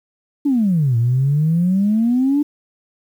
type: exponential two-way sweep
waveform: sine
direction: down then up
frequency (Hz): 298.2 to 113.9 to 298.2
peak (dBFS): -12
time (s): 0.45-2.43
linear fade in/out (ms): 10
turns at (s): 0.97
effects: tanh soft clip ceiling -8 dBFS + 8-bit